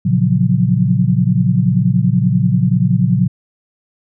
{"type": "chord", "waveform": "sine", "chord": "Gb major seventh", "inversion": "first", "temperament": "equal", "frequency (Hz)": [116.54, 138.59, 174.61, 185], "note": ["Bb2", "Db3", "F3", "Gb3"], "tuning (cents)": [0, 0, 0, 0], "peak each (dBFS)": -16, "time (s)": [0.05, 3.28], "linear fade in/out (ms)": 10, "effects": []}